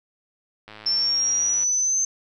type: click train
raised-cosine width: 0.3 ms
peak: -25 dBFS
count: 103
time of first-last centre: 0.68-1.633 s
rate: 107 Hz
type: linear sweep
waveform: sine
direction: up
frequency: 5340 to 6272 Hz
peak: -19 dBFS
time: 0.86-2.05 s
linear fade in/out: 5 ms
effects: none